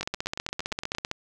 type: two click trains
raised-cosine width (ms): 0.2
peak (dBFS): -15 / -12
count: 9 / 18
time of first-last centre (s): 0.03-0.95 / 0.01-1.114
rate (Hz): 8.7 / 15.4
effects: none